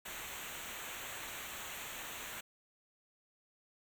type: noise with comb filter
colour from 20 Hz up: pink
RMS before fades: -45 dBFS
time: 0.05-2.41 s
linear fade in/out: 10 ms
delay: 0.2 ms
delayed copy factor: -0.8
effects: none